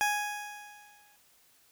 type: tone with exponential decay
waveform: 20% pulse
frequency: 830.6 Hz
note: G#5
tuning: in tune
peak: -19 dBFS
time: 0.01-1.16 s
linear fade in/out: 0 ms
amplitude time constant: 250 ms
effects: white hiss -64 dBFS RMS until 1.71 s